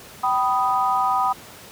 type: chord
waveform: sine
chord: G augmented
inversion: none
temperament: equal with one note detuned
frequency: 771 / 987.8 / 1244.5 Hz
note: G5 / B5 / D#6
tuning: -29 / 0 / 0 cents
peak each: -22 dBFS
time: 0.23-1.33 s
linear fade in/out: 10 ms
effects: pink hiss -42 dBFS RMS until 1.71 s + high-pass 100 Hz 12 dB/octave